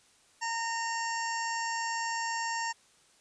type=harmonic tone with a mistuned harmonic; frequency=918 Hz; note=A#5; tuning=27 cents flat; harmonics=1 / 2 / 3 / 5 / 6 / 7 / 8; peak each=-33 / -36 / -44 / -47 / -41 / -48 / -42 dBFS; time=0.41-2.73 s; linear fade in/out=20 ms; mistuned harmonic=5; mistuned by=-15 cents; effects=white hiss -63 dBFS RMS until 3.2 s + resampled to 22050 Hz